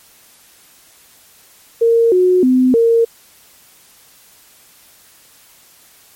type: tone with pitch steps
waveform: sine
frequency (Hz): 461.6 / 365.1 / 255.5 / 460.9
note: A#4 / F#4 / C4 / A#4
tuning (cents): -17 / -23 / -41 / -20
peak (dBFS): -8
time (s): 1.81-3.05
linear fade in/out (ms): 10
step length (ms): 310
effects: white hiss -47 dBFS RMS until 6.15 s + MP3 64 kbps